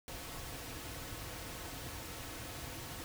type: noise with comb filter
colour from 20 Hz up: pink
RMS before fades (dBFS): -45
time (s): 0.08-3.04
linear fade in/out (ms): 0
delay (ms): 5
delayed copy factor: -0.5
effects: none